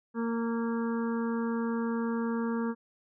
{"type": "harmonic tone with a mistuned harmonic", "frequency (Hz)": 230.7, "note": "A#3", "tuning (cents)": -18, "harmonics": [1, 2, 4, 5, 6, 7], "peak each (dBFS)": [-29, -35, -41, -43, -45, -46], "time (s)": [0.14, 2.75], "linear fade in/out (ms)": 50, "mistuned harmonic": 7, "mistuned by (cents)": 20, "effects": []}